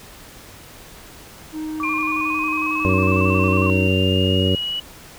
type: tone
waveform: triangle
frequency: 311.1 Hz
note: D#4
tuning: in tune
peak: -23 dBFS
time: 1.52-3.9 s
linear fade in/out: 50 ms
type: tone with vibrato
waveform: sine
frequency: 1108.7 Hz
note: C#6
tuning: in tune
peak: -24 dBFS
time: 1.8-3.7 s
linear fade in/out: 0 ms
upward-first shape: square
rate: 11 Hz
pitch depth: 63 cents each way
type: linear sweep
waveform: sine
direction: up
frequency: 2392 to 2944 Hz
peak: -22 dBFS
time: 1.83-4.8 s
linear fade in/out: 5 ms
type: harmonic tone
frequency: 93.7 Hz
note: F#2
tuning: 22 cents sharp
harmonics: 1 / 2 / 3 / 4 / 5 / 6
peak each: -19 / -22 / -24 / -25 / -26 / -27 dBFS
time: 2.85-4.55 s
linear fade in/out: 0 ms
effects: pink hiss -42 dBFS RMS until 5.18 s